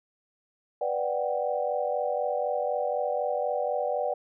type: chord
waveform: sine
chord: G major seventh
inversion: first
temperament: equal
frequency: 493.9 / 587.3 / 740 / 784 Hz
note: B4 / D5 / F#5 / G5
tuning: 0 / 0 / 0 / 0 cents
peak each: -31 / -29 / -32 / -34 dBFS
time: 0.81-4.14 s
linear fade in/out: 5 ms
effects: none